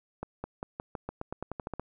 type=accelerating click train; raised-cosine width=1 ms; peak=-21 dBFS; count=14; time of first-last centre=0.23-1.796 s; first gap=210 ms; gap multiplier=0.9; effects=none